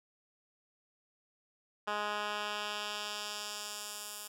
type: tone with band-pass filter sweep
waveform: 10% pulse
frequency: 208.4 Hz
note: G#3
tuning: 6 cents sharp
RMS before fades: -39 dBFS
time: 1.87-4.28 s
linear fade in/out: 10 ms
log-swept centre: 1500 to 11000 Hz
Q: 0.9
effects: none